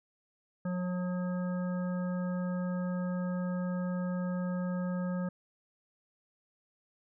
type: harmonic tone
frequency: 180.4 Hz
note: F#3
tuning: 44 cents flat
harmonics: 1 / 3 / 5 / 7 / 9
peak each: -31 / -40 / -50 / -47 / -50 dBFS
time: 0.65-5.29 s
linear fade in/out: 5 ms
effects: none